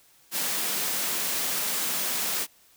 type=high-pass noise; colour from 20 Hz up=white; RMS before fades=-28 dBFS; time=0.31-2.47 s; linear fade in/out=50 ms; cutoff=140 Hz; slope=96 dB/octave; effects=white hiss -59 dBFS RMS until 2.76 s